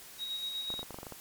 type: tone with tremolo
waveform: sine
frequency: 3799 Hz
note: A#7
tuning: 32 cents sharp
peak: -33 dBFS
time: 0.18-0.84 s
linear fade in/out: 50 ms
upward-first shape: square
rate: 8.1 Hz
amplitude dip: 35%
type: clicks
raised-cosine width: 1 ms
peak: -28 dBFS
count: 10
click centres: 0.703 / 0.74 / 0.793 / 0.83 / 0.907 / 0.944 / 0.987 / 1.031 / 1.068 / 1.123 s
effects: white hiss -50 dBFS RMS until 1.2 s + MP3 96 kbps